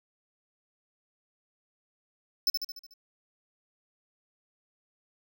square tone with echo, 5274 Hz, E8, in tune, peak -22 dBFS, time 2.47-2.5 s, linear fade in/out 2 ms, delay 73 ms, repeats 6, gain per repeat -5 dB, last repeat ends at 2.938 s, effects none

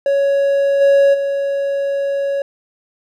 triangle tone with level steps, 557 Hz, C#5, 8 cents sharp, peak -10 / -6 / -14 dBFS, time 0.06-2.42 s, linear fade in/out 2 ms, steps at 0.8 / 1.13 s, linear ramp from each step 20 ms, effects none

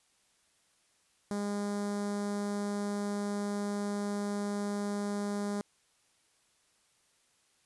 sawtooth tone with notch filter, 203.9 Hz, G#3, 32 cents flat, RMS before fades -34 dBFS, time 1.31-5.61 s, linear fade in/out 0 ms, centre 2700 Hz, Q 0.69, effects white hiss -70 dBFS RMS until 7.65 s + resampled to 24000 Hz

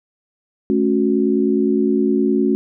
sine tone cluster, 216.7 / 276.2 / 365.9 Hz, A3 / C#4 / F#4, -26 / -6 / -19 cents, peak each -18 dBFS, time 0.7-2.55 s, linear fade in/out 0 ms, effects none

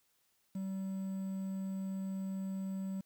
triangle tone with quantisation, 192.3 Hz, G3, 33 cents flat, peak -34 dBFS, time 0.55-3.01 s, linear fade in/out 5 ms, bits 10, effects white hiss -75 dBFS RMS until 3.05 s

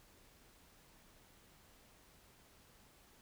silence, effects pink hiss -65 dBFS RMS until 3.21 s

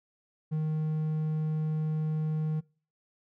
triangle tone, 155.56 Hz, D#3, in tune, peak -25 dBFS, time 0.51-2.61 s, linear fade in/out 20 ms, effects noise-tail reverb RT60 0.4 s tail -24 dB re dry

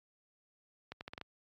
accelerating click train, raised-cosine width 0.3 ms, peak -27 dBFS, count 6, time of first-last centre 0.92-1.213 s, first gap 89 ms, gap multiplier 0.79, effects high-pass 60 Hz 12 dB/octave + AAC 48 kbps

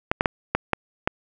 clicks, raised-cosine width 0.5 ms, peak -4 dBFS, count 6, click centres 0.115 / 0.209 / 0.258 / 0.55 / 0.733 / 1.075 s, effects none

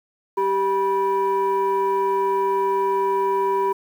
sine tone pair together, 391.2 / 975.6 Hz, G4 / B5, -4 / -21 cents, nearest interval octave + major third, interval 1583 cents, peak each -19 dBFS, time 0.37-3.73 s, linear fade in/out 10 ms, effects tanh soft clip ceiling -14 dBFS + 8-bit

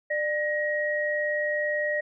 sine tone pair together, 597 / 1890.4 Hz, D5 / A#6, +28 / +24 cents, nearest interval octave + minor sixth, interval 1996 cents, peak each -27 dBFS, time 0.1-2.01 s, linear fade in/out 10 ms, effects none

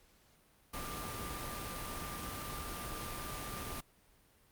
sine tone in noise, 1191 Hz, D6, 24 cents sharp, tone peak -46 dBFS, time 0.73-3.81 s, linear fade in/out 10 ms, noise pink, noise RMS -42 dBFS, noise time 0.73-3.81 s, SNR -7 dB, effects pink hiss -67 dBFS RMS until 4.51 s + Opus 48 kbps

